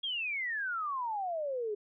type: exponential sweep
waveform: sine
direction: down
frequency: 3327 to 404.4 Hz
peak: -32 dBFS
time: 0.03-1.75 s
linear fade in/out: 10 ms
effects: none